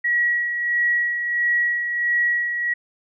sine tone with tremolo, 1917 Hz, A#6, 48 cents sharp, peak -16 dBFS, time 0.04-2.74 s, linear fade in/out 10 ms, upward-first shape sine, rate 1.5 Hz, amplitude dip 50%, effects none

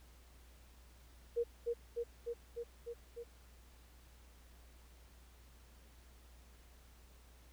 sine tone with echo, 471.7 Hz, A#4, 20 cents sharp, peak -31 dBFS, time 1.36-1.44 s, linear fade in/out 20 ms, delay 300 ms, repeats 6, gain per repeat -2 dB, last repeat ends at 3.24 s, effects added 60 Hz sine -59 dBFS peak until 7.52 s + pink hiss -66 dBFS RMS until 7.52 s

